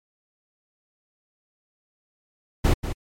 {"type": "noise with echo", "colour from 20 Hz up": "brown", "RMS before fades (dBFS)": -17, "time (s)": [2.64, 2.74], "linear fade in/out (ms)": 10, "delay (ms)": 190, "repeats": 1, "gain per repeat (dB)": -10, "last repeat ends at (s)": 2.93, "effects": ["MP3 64 kbps"]}